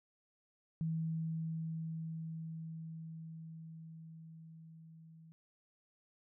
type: tone with level ramp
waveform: sine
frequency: 161.7 Hz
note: E3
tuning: 33 cents flat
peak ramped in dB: -33 to -55 dBFS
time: 0.81-5.32 s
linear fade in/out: 0 ms
effects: none